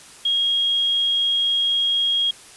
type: tone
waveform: sine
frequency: 3272 Hz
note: G#7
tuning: 26 cents flat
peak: -17 dBFS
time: 0.25-2.31 s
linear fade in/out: 5 ms
effects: white hiss -44 dBFS RMS until 2.56 s + resampled to 24000 Hz